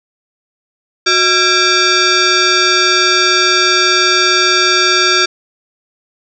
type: tone with frequency modulation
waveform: sine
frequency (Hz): 1628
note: G#6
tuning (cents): -35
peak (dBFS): -8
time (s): 1.06-5.26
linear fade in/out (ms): 10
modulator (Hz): 997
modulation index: 4.1
effects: none